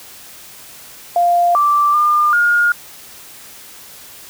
sine tone with pitch steps, 698 / 1171 / 1203 / 1424 Hz, F5 / D6 / D6 / F6, -1 / -5 / +41 / +33 cents, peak -10 dBFS, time 1.16-2.72 s, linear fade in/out 2 ms, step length 390 ms, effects white hiss -38 dBFS RMS until 4.29 s

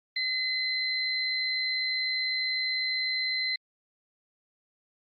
sine tone pair together, 2042 / 4084 Hz, C7 / C8, -43 / -43 cents, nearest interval octave, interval 1200 cents, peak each -30 / -29 dBFS, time 0.16-3.56 s, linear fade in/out 5 ms, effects Opus 24 kbps

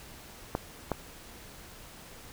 clicks, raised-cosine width 1 ms, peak -14 dBFS, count 2, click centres 0.551 / 0.917 s, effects pink hiss -49 dBFS RMS until 2.32 s

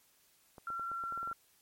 clicks, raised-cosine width 1 ms, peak -36 dBFS, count 10, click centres 0.582 / 0.703 / 0.796 / 0.916 / 1.038 / 1.124 / 1.176 / 1.23 / 1.275 / 1.314 s
sine tone with vibrato, 1364 Hz, F6, 41 cents flat, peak -36 dBFS, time 0.67-1.33 s, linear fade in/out 2 ms, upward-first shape square, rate 20 Hz, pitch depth 9 cents each way
effects white hiss -68 dBFS RMS until 1.61 s + MP3 64 kbps

